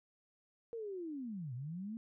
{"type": "linear two-way sweep", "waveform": "sine", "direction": "down then up", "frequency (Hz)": [472.7, 116.7, 231.2], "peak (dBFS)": -40, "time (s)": [0.73, 1.97], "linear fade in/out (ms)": 0, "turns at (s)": 1.54, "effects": []}